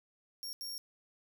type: tone bursts at uneven times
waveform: sawtooth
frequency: 5540 Hz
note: F8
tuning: 15 cents flat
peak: -37 dBFS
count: 2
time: 0.43-0.53 / 0.61-0.78 s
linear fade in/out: 0 ms
effects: none